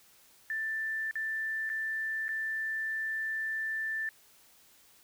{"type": "tone with dropouts", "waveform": "sine", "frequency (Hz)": 1770, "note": "A6", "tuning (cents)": 10, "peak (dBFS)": -31, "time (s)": [0.5, 4.09], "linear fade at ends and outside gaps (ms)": 1, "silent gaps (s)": [[1.111, 1.155], [1.693, 1.699], [2.282, 2.29]], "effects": ["white hiss -61 dBFS RMS until 5.03 s"]}